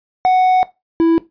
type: tone pair in turn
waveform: triangle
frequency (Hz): 741 / 330.1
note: F#5 / E4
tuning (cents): +2 / +2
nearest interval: octave + major second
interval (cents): 1400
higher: first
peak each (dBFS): -7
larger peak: neither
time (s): 0.25-0.63 / 1-1.18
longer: first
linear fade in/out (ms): 0
effects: noise-tail reverb RT60 0.2 s tail -17 dB re dry + resampled to 11025 Hz